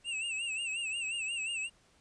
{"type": "tone with vibrato", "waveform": "square", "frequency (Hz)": 2690, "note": "E7", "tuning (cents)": 34, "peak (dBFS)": -34, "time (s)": [0.04, 1.7], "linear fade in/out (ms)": 50, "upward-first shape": "sine", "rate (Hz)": 5.6, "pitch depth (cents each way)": 94, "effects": ["pink hiss -66 dBFS RMS until 2 s", "resampled to 22050 Hz"]}